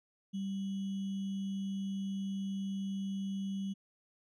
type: tone with sample-and-hold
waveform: sine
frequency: 195.2 Hz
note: G3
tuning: 7 cents flat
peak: -34 dBFS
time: 0.33-3.74 s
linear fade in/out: 20 ms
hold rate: 3150 Hz
effects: low-pass 6000 Hz 12 dB/octave